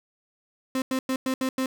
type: tone bursts at uneven times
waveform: 35% pulse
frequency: 261.6 Hz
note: C4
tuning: in tune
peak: -22 dBFS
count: 6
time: 0.75-0.82 / 0.91-0.99 / 1.09-1.16 / 1.26-1.34 / 1.41-1.49 / 1.58-1.66 s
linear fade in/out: 2 ms
effects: none